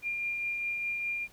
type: tone with tremolo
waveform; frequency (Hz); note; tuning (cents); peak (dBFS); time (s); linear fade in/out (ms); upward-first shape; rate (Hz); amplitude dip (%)
sine; 2400; D7; +37; -29; 0.02-1.28; 50; triangle; 4.9; 30
effects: pink hiss -59 dBFS RMS until 1.32 s